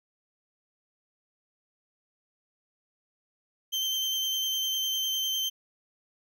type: tone with vibrato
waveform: 35% pulse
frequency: 3117 Hz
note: G7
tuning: 11 cents flat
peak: -25 dBFS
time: 3.72-5.5 s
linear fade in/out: 20 ms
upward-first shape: sine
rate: 9.9 Hz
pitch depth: 15 cents each way
effects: none